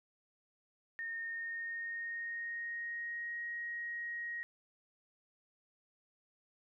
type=tone with pitch glide; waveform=sine; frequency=1835 to 1884.4 Hz; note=A#6 to A#6; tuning=-28 to +18 cents; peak=-38 dBFS; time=0.99-4.43 s; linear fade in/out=0 ms; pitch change=+46 cents; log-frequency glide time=1.21-3.43 s; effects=none